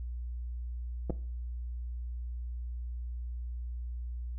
clicks, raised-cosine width 2 ms, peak -20 dBFS, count 2, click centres 1.098 / 1.104 s, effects noise-tail reverb RT60 0.4 s tail -17 dB re dry + added 60 Hz sine -35 dBFS peak until 4.38 s

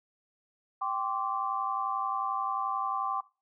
sine chord, G suspended fourth, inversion none, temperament equal with one note detuned, 784 / 1046.5 / 1157.8 Hz, G5 / C6 / D6, 0 / 0 / -25 cents, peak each -34 / -34 / -32 dBFS, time 0.81-3.21 s, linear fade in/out 10 ms, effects noise-tail reverb RT60 0.3 s tail -19 dB re dry

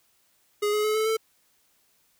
square tone with pitch steps, 415.3 / 422.1 / 429 / 435.9 / 443.1 Hz, G#4 / G#4 / A4 / A4 / A4, 0 / +28 / -44 / -16 / +12 cents, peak -23 dBFS, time 0.62-1.17 s, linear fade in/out 10 ms, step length 110 ms, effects white hiss -66 dBFS RMS until 2.19 s

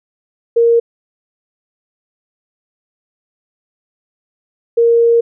sine tone pair in turn, 466.2 / 466.2 Hz, A#4 / A#4, 0 / 0 cents, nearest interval unison, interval 0 cents, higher neither, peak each -7 dBFS, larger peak neither, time 0.56-0.8 / 4.77-5.21 s, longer second, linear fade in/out 10 ms, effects none

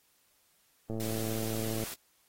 click train, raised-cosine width 2 ms, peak -24 dBFS, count 105, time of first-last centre 0.9-1.837 s, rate 111 Hz
white noise, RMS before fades -41 dBFS, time 1-1.94 s, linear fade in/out 0 ms
effects white hiss -69 dBFS RMS until 2.28 s + AAC 48 kbps

